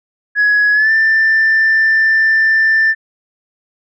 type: tone with pitch glide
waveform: sine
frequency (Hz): 1678 to 1777.8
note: G#6 to A6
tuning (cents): +17 to +17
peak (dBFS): -7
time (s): 0.35-2.95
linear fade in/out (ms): 50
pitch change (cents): +100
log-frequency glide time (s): 0.73-0.91
effects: tanh soft clip ceiling -6 dBFS